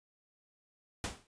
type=noise with exponential decay; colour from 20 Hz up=pink; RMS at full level=-34 dBFS; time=1.04-1.27 s; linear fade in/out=1 ms; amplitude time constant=50 ms; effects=noise-tail reverb RT60 0.1 s tail -26 dB re dry + resampled to 22050 Hz